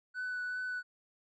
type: tone with vibrato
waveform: triangle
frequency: 1492 Hz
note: F#6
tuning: 14 cents sharp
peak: -32 dBFS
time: 0.14-0.83 s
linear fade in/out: 50 ms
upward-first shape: triangle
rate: 2.6 Hz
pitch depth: 14 cents each way
effects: tanh soft clip ceiling -30 dBFS + resampled to 16000 Hz